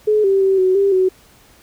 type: tone with pitch steps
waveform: sine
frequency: 425.6 / 389.4 / 385.2 / 372.7 / 396.1 / 373.5 Hz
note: G#4 / G4 / G4 / F#4 / G4 / F#4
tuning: +42 / -12 / -30 / +13 / +18 / +16 cents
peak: -11 dBFS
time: 0.07-1.09 s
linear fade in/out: 10 ms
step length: 170 ms
effects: pink hiss -49 dBFS RMS until 1.62 s